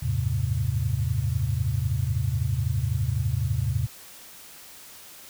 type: tone cluster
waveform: sine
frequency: 80.1 / 96.4 / 108.4 / 132.2 Hz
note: E2 / G2 / A2 / C3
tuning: -49 / -28 / -25 / +18 cents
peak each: -29 / -31 / -27 / -27 dBFS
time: 0.02-3.87 s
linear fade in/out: 10 ms
effects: white hiss -46 dBFS RMS until 5.29 s